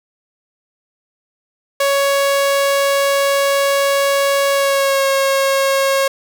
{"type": "tone with pitch glide", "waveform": "sawtooth", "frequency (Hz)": [557, 544.6], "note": ["C#5", "C#5"], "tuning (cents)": [8, -31], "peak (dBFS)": -9, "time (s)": [1.8, 6.08], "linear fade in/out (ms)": 5, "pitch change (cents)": -39, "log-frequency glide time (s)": [4.52, 5.07], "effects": []}